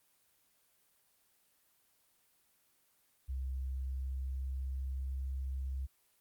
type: tone with pitch glide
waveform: sine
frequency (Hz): 65.5 to 66.38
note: C2 to C2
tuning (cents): +2 to +26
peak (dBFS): -35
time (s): 3.28-5.87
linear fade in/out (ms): 20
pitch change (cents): +24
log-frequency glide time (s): 3.45-5.33
effects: white hiss -72 dBFS RMS until 6.2 s + Opus 24 kbps